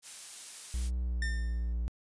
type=noise; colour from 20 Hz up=blue; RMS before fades=-42 dBFS; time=0.02-0.91 s; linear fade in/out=50 ms
type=tone with pitch glide; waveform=triangle; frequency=61.4 to 58.36 Hz; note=B1 to A#1; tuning=-9 to +3 cents; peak=-28 dBFS; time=0.74-1.88 s; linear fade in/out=0 ms; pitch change=-88 cents; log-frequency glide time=1.01-1.34 s
type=tone with exponential decay; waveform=45% pulse; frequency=1805 Hz; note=A6; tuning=44 cents sharp; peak=-32 dBFS; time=1.22-1.73 s; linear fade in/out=2 ms; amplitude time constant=110 ms
effects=resampled to 22050 Hz